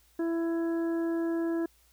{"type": "harmonic tone", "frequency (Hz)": 332.9, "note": "E4", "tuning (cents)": 17, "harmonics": [1, 2, 3, 4, 5], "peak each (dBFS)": [-27, -40, -47, -50, -46], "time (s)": [0.19, 1.66], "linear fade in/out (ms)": 5, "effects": ["added 58 Hz sine -65 dBFS peak until 1.92 s", "white hiss -65 dBFS RMS until 1.92 s"]}